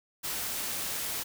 white noise, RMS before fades -34 dBFS, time 0.23-1.24 s, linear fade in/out 20 ms, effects none

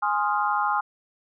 sine chord, F minor seventh, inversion first, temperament equal, 830.6 / 1046.5 / 1244.5 / 1396.9 Hz, Ab5 / C6 / Eb6 / F6, 0 / 0 / 0 / 0 cents, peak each -25 / -27 / -27 / -29 dBFS, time 0.02-0.81 s, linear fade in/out 10 ms, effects none

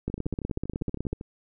two click trains, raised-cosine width 3 ms, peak -16 / -23 dBFS, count 18 / 15, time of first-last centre 0.08-1.129 / 0.1-1.211 s, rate 16.2 / 12.6 Hz, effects none

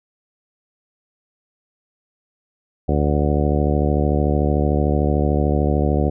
harmonic tone, 73.42 Hz, D2, in tune, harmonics 1 / 2 / 3 / 4 / 5 / 6 / 7 / 8 / 10, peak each -19 / -22 / -24 / -25 / -26 / -27 / -27 / -28 / -29 dBFS, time 2.88-6.1 s, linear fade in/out 10 ms, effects none

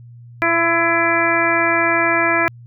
harmonic tone with a mistuned harmonic, 335.9 Hz, E4, 33 cents sharp, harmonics 1 / 2 / 3 / 4 / 5 / 6 / 7, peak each -22 / -21 / -22 / -22 / -20 / -22 / -21 dBFS, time 0.42-2.48 s, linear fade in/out 0 ms, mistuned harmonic 4, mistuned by -23 cents, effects added 119 Hz sine -37 dBFS peak until 2.66 s

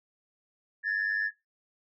sine tone pair together, 1691.5 / 1791 Hz, G#6 / A6, +31 / +30 cents, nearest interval minor second, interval 99 cents, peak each -28 dBFS, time 0.83-1.31 s, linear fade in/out 50 ms, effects noise-tail reverb RT60 0.2 s tail -21 dB re dry + tanh soft clip ceiling -22 dBFS

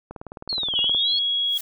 click train, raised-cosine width 1 ms, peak -21 dBFS, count 17, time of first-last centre 0.11-0.948 s, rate 19.1 Hz
sine linear two-way sweep, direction down then up, 4403 to 2794 to 4403 Hz, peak -23 dBFS, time 0.49-1.19 s, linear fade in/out 5 ms, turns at 0.8 s
sine tone, 3322 Hz, G#7, in tune, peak -20 dBFS, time 0.75-1.58 s, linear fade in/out 5 ms
blue noise with exponential growth, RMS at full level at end -29 dBFS, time 1.43-1.61 s, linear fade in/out 5 ms, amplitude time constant 37 ms
effects none

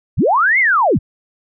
sine linear two-way sweep, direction up then down, 41.2 to 2204 to 41.2 Hz, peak -10 dBFS, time 0.17-0.99 s, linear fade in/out 20 ms, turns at 0.59 s, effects none

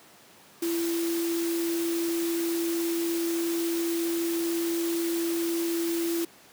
sine tone in noise, 336.5 Hz, E4, 36 cents sharp, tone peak -25 dBFS, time 0.62-6.25 s, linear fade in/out 5 ms, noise white, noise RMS -36 dBFS, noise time 0.62-6.25 s, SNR +8 dB, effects pink hiss -53 dBFS RMS until 6.52 s + high-pass 200 Hz 12 dB/octave

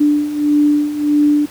sine beating tone pair, 293.7 / 295.3 Hz, D4 / D4, 0 / +10 cents, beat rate 1.6 Hz, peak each -17 / -12 dBFS, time 0-1.46 s, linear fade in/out 10 ms, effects pink hiss -38 dBFS RMS until 1.5 s + high-pass 100 Hz 12 dB/octave

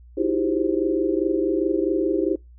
sine tone cluster, 312.3 / 337 / 377.1 / 399.9 / 525 Hz, D#4 / E4 / F#4 / G4 / C5, +7 / +38 / +33 / +35 / +6 cents, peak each -25 / -24 / -27 / -25 / -29 dBFS, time 0.17-2.36 s, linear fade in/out 10 ms, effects noise-tail reverb RT60 0.2 s tail -26 dB re dry + added 60 Hz sine -44 dBFS peak until 2.58 s

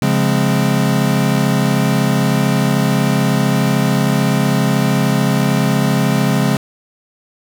square chord, Db major seventh, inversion none, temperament equal, 138.59 / 174.61 / 207.7 / 261.6 Hz, Db3 / F3 / Ab3 / C4, 0 / 0 / 0 / 0 cents, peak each -17 / -20 / -18 / -21 dBFS, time 0.02-6.57 s, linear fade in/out 2 ms, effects none

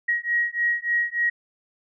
sine beating tone pair, 1894 / 1897.4 Hz, A#6 / A#6, +27 / +30 cents, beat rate 3.4 Hz, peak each -24 dBFS, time 0.08-1.3 s, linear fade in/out 10 ms, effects none

